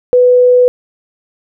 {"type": "tone", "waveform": "sine", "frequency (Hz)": 496.2, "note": "B4", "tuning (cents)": 8, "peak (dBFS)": -4, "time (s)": [0.13, 0.68], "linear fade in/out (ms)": 0, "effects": []}